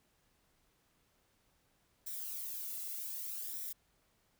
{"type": "noise with flanger", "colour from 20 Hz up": "violet", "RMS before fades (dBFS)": -42, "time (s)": [2.06, 3.73], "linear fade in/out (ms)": 10, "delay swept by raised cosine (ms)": [0.53, 1.49], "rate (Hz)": 0.65, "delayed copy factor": 0.55, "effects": ["pink hiss -74 dBFS RMS until 4.39 s"]}